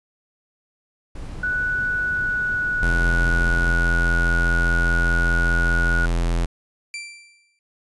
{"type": "noise", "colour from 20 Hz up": "brown", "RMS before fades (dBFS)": -33, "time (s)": [1.15, 3.72], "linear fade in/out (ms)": 5}
{"type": "tone with pitch glide", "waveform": "sine", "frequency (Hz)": [1480, 1452.1], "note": ["F#6", "F#6"], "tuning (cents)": [0, -33], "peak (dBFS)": -20, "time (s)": [1.43, 6.06], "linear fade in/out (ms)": 5, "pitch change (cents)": -33, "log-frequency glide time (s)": [1.71, 4.33]}
{"type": "tone", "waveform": "square", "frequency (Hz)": 42.47, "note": "F1", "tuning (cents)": -48, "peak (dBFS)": -19, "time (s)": [2.82, 6.46], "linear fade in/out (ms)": 10}
{"type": "tone with exponential decay", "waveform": "sawtooth", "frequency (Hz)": 2349, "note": "D7", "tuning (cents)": 0, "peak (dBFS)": -24, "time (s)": [6.94, 7.59], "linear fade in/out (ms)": 1, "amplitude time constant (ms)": 140}
{"effects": ["resampled to 24000 Hz"]}